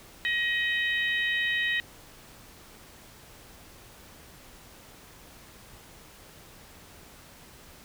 harmonic tone with a mistuned harmonic, 631 Hz, D#5, 24 cents sharp, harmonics 3 / 4 / 5 / 6, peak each -26 / -34 / -35 / -35 dBFS, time 0.25-1.8 s, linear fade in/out 0 ms, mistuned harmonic 5, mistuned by -53 cents, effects pink hiss -51 dBFS RMS until 7.84 s

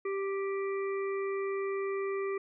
harmonic tone, 392 Hz, G4, in tune, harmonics 1 / 3 / 5 / 6, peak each -31 / -41 / -45 / -47 dBFS, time 0.05-2.38 s, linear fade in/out 5 ms, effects none

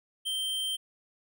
square tone, 3136 Hz, G7, in tune, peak -30 dBFS, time 0.25-0.77 s, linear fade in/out 20 ms, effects none

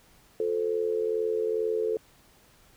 sine tone with amplitude modulation, 440 Hz, A4, in tune, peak -21 dBFS, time 0.4-1.97 s, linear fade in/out 2 ms, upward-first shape sine, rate 82.3 Hz, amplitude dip 80%, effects pink hiss -59 dBFS RMS until 2.76 s

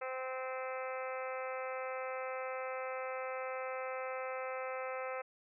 harmonic tone, 259.4 Hz, C4, 15 cents flat, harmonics 2 / 3 / 4 / 5 / 6 / 7 / 8 / 9 / 10, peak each -40 / -46 / -49 / -45 / -52 / -54 / -49 / -53 / -53 dBFS, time 0.01-5.22 s, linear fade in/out 10 ms, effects none

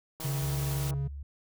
click train, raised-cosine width 1 ms, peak -31 dBFS, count 119, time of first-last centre 0.2-0.938 s, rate 160 Hz
white noise, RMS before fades -40 dBFS, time 0.2-0.91 s, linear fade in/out 5 ms
triangle tone, 138.59 Hz, C#3, in tune, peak -27 dBFS, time 0.24-1.08 s, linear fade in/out 10 ms
sine tone with pitch glide, 67 to 70.66 Hz, C2 to C#2, +42 to +34 cents, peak -37 dBFS, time 0.42-1.23 s, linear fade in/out 5 ms, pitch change +92 cents, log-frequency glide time 0.86-1.07 s
effects none

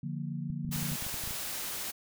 sine chord, Bb major, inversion first, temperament equal, 146.83 / 174.61 / 233.1 Hz, D3 / F3 / Bb3, 0 / 0 / 0 cents, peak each -36 / -38 / -40 dBFS, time 0.03-0.96 s, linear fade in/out 5 ms
clicks, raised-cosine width 5 ms, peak -30 dBFS, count 12, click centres 0.501 / 0.649 / 0.691 / 0.761 / 0.827 / 0.917 / 1.024 / 1.066 / 1.142 / 1.238 / 1.275 / 1.309 s
white noise, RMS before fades -37 dBFS, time 0.71-1.92 s, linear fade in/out 20 ms
effects none

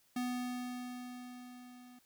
square tone with level ramp, 247.9 Hz, B3, 7 cents sharp, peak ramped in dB -34 to -55 dBFS, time 0.16-1.99 s, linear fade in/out 5 ms, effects white hiss -70 dBFS RMS until 2.05 s

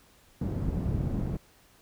white low-pass noise, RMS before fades -30 dBFS, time 0.41-1.37 s, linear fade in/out 5 ms, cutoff 160 Hz, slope 12 dB/octave, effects pink hiss -60 dBFS RMS until 1.81 s

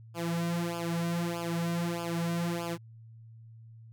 sawtooth tone with flanger, 170 Hz, F3, 46 cents flat, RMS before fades -32 dBFS, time 0.14-2.78 s, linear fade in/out 50 ms, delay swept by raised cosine 0.5 to 3.6 ms, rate 1.6 Hz, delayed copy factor -0.95, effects added 113 Hz sine -48 dBFS peak until 3.92 s

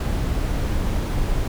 brown noise, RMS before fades -22 dBFS, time 0-1.48 s, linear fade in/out 5 ms, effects none

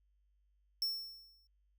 square tone with exponential decay, 5400 Hz, E8, 41 cents sharp, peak -31 dBFS, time 0.82-1.47 s, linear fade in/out 1 ms, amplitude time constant 140 ms, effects added 50 Hz sine -70 dBFS peak until 1.78 s

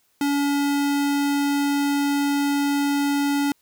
square tone, 284.3 Hz, C#4, 44 cents sharp, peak -20 dBFS, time 0.21-3.52 s, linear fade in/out 2 ms, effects white hiss -65 dBFS RMS until 3.61 s

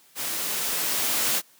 white noise with level ramp, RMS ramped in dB -30 to -23 dBFS, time 0.15-1.42 s, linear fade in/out 50 ms, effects white hiss -57 dBFS RMS until 1.59 s + high-pass 150 Hz 12 dB/octave

